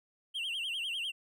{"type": "tone with vibrato", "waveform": "triangle", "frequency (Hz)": 2960, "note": "F#7", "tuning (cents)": 0, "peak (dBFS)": -32, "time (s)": [0.34, 1.12], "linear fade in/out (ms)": 20, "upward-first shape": "sine", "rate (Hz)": 10, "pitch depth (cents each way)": 170, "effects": []}